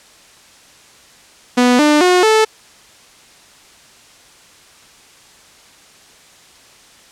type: tone with pitch steps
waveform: sawtooth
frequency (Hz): 246.9 / 298.7 / 361.5 / 437.4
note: B3 / D4 / F#4 / A4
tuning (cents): 0 / +29 / -40 / -10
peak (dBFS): -5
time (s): 1.57-2.45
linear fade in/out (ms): 10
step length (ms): 220
effects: white hiss -45 dBFS RMS until 7.11 s + low-pass 8000 Hz 12 dB/octave